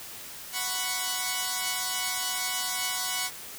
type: chord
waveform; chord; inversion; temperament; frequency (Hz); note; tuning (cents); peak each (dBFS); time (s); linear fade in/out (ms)
5% pulse; F# suspended fourth; none; equal; 740 / 987.8 / 1108.7; F#5 / B5 / C#6; 0 / 0 / 0; -21; 0.52-3.31; 50
effects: white hiss -42 dBFS RMS until 3.58 s